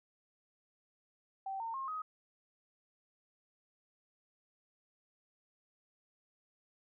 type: tone with pitch steps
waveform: sine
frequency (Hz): 775 / 911 / 1071 / 1259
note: G5 / A#5 / C6 / D#6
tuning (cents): -20 / -40 / +40 / +20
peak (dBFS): -37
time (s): 1.46-2.02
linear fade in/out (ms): 5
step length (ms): 140
effects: none